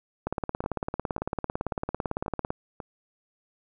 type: two click trains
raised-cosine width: 1 ms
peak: -22 / -14 dBFS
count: 5 / 41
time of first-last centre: 0.64-2.802 / 0.27-2.505 s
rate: 1.85 / 17.9 Hz
effects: none